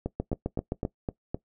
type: two click trains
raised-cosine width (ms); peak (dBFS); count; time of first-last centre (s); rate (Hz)
2; -16 / -15; 6 / 6; 0.06-1.345 / 0.2-0.851; 3.89 / 7.68
effects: noise-tail reverb RT60 0.1 s tail -19 dB re dry